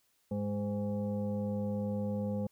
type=tone with frequency modulation; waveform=sine; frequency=205.8 Hz; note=G#3; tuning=16 cents flat; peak=-31 dBFS; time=0.31-2.47 s; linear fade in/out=5 ms; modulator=309 Hz; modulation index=1; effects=white hiss -73 dBFS RMS until 2.51 s